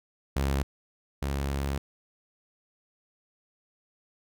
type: tone pair in turn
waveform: sawtooth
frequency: 68.6 / 69.32 Hz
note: C#2 / C#2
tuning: -17 / +1 cents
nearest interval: unison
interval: 18 cents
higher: second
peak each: -21 / -24 dBFS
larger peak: first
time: 0.36-0.63 / 1.22-1.78 s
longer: second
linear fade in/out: 5 ms
effects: none